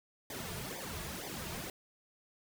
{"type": "noise with flanger", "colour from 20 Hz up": "pink", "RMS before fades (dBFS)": -42, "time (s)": [0.3, 1.7], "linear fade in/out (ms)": 2, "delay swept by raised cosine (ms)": [0.71, 3.91], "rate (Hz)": 2.1, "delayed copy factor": -1, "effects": []}